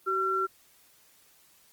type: tone pair together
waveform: sine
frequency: 380.4 / 1360.3 Hz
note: F#4 / F6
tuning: +48 / -46 cents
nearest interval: octave + minor seventh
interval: 2206 cents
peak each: -31 / -26 dBFS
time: 0.06-0.47 s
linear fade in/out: 20 ms
effects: white hiss -61 dBFS RMS until 1.72 s + Opus 24 kbps